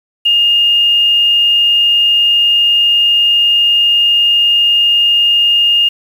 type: tone with quantisation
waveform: sine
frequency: 2832 Hz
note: F7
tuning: 23 cents sharp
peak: -7 dBFS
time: 0.25-5.89 s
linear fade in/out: 10 ms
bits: 6
effects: none